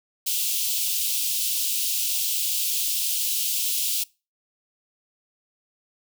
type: high-pass noise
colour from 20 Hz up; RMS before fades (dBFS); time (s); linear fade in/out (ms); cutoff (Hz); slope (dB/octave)
white; -25; 0.26-4.04; 10; 2700; 48
effects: noise-tail reverb RT60 0.3 s tail -24 dB re dry